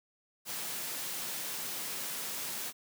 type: high-pass noise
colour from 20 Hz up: white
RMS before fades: -38 dBFS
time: 0.45-2.73 s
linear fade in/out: 50 ms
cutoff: 120 Hz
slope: 48 dB/octave
effects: none